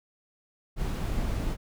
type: noise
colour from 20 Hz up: brown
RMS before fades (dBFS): -29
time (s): 0.76-1.57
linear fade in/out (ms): 50
effects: none